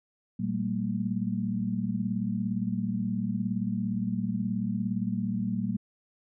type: tone cluster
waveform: sine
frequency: 116.3 / 191.3 / 209.2 / 228.4 Hz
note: A#2 / G3 / G#3 / A#3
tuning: -4 / -42 / +13 / -35 cents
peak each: -35 / -30 / -36 / -32 dBFS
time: 0.39-5.77 s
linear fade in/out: 10 ms
effects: none